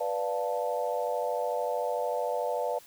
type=chord; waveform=sine; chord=B half-diminished seventh; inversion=none; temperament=equal; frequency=493.9 / 587.3 / 698.5 / 880 Hz; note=B4 / D5 / F5 / A5; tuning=0 / 0 / 0 / 0 cents; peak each=-32 / -32 / -34 / -35 dBFS; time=0-2.79 s; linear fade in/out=10 ms; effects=white hiss -54 dBFS RMS until 2.86 s